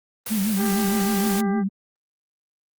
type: noise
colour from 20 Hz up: white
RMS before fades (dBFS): -30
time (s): 0.26-1.41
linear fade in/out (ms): 5
type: tone with vibrato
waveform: sine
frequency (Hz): 205.3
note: G#3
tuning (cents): -20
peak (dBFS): -20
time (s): 0.3-1.69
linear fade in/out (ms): 20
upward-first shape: sine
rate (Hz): 6.5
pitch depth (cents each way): 130
type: harmonic tone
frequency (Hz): 396.6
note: G4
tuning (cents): +20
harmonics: 1 / 2 / 3 / 4 / 5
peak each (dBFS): -28 / -31 / -37 / -38 / -42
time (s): 0.56-1.64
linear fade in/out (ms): 50
effects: Opus 24 kbps